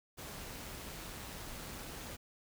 pink noise with amplitude modulation, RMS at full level -44 dBFS, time 0.17-2.17 s, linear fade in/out 20 ms, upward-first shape sine, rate 204 Hz, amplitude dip 45%, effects none

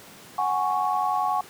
sine chord, F# suspended second, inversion none, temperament equal, 740 / 830.6 / 1108.7 Hz, F#5 / G#5 / C#6, 0 / 0 / 0 cents, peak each -26 dBFS, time 0.38-1.41 s, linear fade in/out 5 ms, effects pink hiss -46 dBFS RMS until 1.49 s + high-pass 150 Hz 12 dB/octave

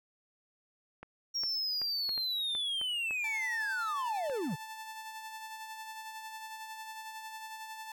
clicks, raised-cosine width 0.5 ms, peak -30 dBFS, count 9, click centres 1.03 / 1.435 / 1.817 / 2.092 / 2.178 / 2.551 / 2.814 / 3.109 / 4.298 s
triangle linear sweep, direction down, 5620 to 117.6 Hz, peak -30 dBFS, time 1.34-4.56 s, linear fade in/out 20 ms
sawtooth tone with tremolo, 880 Hz, A5, in tune, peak -37 dBFS, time 3.24-7.92 s, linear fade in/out 2 ms, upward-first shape sine, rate 11 Hz, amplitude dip 40%
effects none

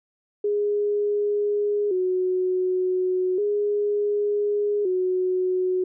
sine tone with vibrato, 390 Hz, G4, 9 cents flat, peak -20 dBFS, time 0.44-5.84 s, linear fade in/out 5 ms, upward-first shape square, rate 0.34 Hz, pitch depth 99 cents each way, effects none

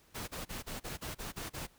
pink noise bursts, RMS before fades -41 dBFS, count 9, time 0.14-1.672 s, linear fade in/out 20 ms, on 140 ms, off 34 ms, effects pink hiss -65 dBFS RMS until 1.78 s

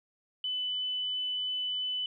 sine tone, 3001 Hz, F#7, 24 cents sharp, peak -30 dBFS, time 0.44-2.06 s, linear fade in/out 2 ms, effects none

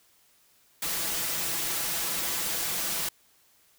white noise with comb filter, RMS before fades -30 dBFS, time 0.82-3.09 s, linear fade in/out 5 ms, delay 6 ms, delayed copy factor +0.55, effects white hiss -63 dBFS RMS until 3.78 s

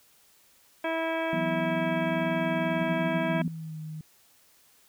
harmonic tone, 325.8 Hz, E4, 20 cents flat, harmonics 1 / 2 / 3 / 4 / 5 / 6 / 7 / 8 / 10, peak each -33 / -30 / -35 / -43 / -36 / -45 / -38 / -44 / -45 dBFS, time 0.84-3.42 s, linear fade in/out 5 ms
sine chord, E suspended second, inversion none, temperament equal, 164.81 / 185 / 246.9 Hz, E3 / F#3 / B3, 0 / 0 / 0 cents, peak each -33 dBFS, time 1.33-3.48 s, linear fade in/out 2 ms
sine tone with pitch glide, 173.1 to 156.01 Hz, F3 to D#3, -15 to +5 cents, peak -35 dBFS, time 2.81-4.01 s, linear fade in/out 2 ms, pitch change -180 cents, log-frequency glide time 3.14-3.79 s
effects white hiss -61 dBFS RMS until 4.88 s

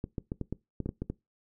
clicks, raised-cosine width 3 ms, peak -20 dBFS, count 10, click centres 0.041 / 0.182 / 0.319 / 0.413 / 0.526 / 0.803 / 0.86 / 0.891 / 1.02 / 1.1 s, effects noise-tail reverb RT60 0.2 s tail -21 dB re dry

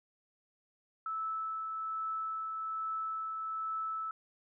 sine tone with tremolo, 1310 Hz, E6, 11 cents flat, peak -33 dBFS, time 1.06-4.11 s, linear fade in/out 2 ms, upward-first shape triangle, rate 1.2 Hz, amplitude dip 30%, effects none

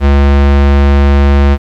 square tone, 70.2 Hz, C#2, 22 cents sharp, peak -5 dBFS, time 0-1.58 s, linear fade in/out 50 ms, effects low-pass 3000 Hz 12 dB/octave + 7-bit

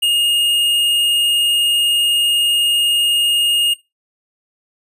sine tone with hard clipping, 2846 Hz, F7, 32 cents sharp, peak -14 dBFS, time 0.02-3.74 s, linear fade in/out 10 ms, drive 14 dB, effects noise-tail reverb RT60 0.2 s tail -17 dB re dry + resampled to 32000 Hz

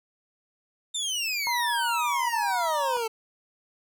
25% pulse exponential sweep, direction down, 3649 to 437.1 Hz, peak -23 dBFS, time 0.94-3.08 s, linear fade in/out 10 ms
sine tone with vibrato, 950 Hz, A#5, 33 cents sharp, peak -26 dBFS, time 1.47-2.97 s, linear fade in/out 0 ms, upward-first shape sine, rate 2 Hz, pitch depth 25 cents each way
effects none

